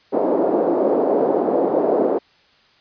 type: band-pass noise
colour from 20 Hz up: white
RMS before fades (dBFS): -18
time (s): 0.12-2.19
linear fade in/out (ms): 20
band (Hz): 280 to 600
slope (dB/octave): 24
effects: white hiss -55 dBFS RMS until 2.8 s + resampled to 11025 Hz